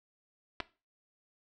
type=clicks; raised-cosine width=0.3 ms; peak=-19 dBFS; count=2; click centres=0.602 / 0.605 s; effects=noise-tail reverb RT60 0.3 s tail -17 dB re dry